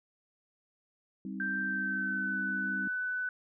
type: chord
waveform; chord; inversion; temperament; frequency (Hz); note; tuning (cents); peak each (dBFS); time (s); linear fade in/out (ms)
sine; C minor; second; just; 196.22 / 261.6 / 314; G3 / C4 / Eb4; +2 / 0 / +16; -38 / -42 / -44; 1.25-2.88; 2
type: tone with pitch glide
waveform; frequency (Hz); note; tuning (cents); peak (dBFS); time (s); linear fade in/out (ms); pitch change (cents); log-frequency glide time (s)
sine; 1568 to 1498.1; G6 to F#6; 0 to +21; -31; 1.4-3.29; 2; -79; 1.63-2.4
effects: none